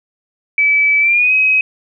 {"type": "tone with pitch glide", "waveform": "sine", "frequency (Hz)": [2300, 2537], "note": ["D7", "D#7"], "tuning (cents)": [-37, 33], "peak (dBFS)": -9, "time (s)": [0.58, 1.61], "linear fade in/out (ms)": 2, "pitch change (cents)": 170, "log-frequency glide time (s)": [1, 1.33], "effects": []}